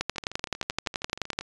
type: two click trains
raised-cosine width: 0.2 ms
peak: -21 / -9 dBFS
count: 17 / 17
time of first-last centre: 0.16-1.41 / 0.01-1.389 s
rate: 12.8 / 11.6 Hz
effects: resampled to 22050 Hz